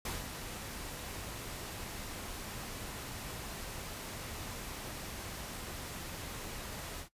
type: noise with ADSR envelope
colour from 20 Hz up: pink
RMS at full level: -37 dBFS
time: 0.05-7.09 s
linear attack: 4 ms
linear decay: 180 ms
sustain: -6 dB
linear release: 100 ms
effects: noise-tail reverb RT60 0.1 s tail -17 dB re dry + resampled to 32000 Hz